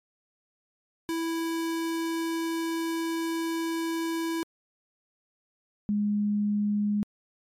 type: tone pair in turn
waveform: square / sine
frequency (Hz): 329.6 / 207.1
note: E4 / G#3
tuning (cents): 0 / -5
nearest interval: minor sixth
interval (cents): 805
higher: first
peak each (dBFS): -28 / -23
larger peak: second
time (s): 1.09-4.43 / 5.89-7.03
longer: first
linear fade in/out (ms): 0
effects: MP3 64 kbps